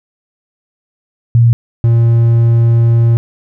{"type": "tone pair in turn", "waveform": ["sine", "triangle"], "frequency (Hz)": [117.5, 116.35], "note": ["A#2", "A#2"], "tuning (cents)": [14, -3], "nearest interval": "unison", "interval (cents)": 17, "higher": "first", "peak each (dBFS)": -4, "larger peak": "neither", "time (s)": [[1.35, 1.53], [1.84, 3.17]], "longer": "second", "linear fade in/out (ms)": 0, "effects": []}